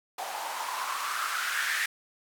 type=noise with band-pass filter sweep; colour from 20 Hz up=blue; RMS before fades=-32 dBFS; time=0.18-1.86 s; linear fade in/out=5 ms; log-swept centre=730 to 1800 Hz; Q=4.7; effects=none